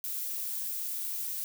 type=noise; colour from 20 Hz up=violet; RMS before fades=-35 dBFS; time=0.04-1.44 s; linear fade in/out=0 ms; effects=none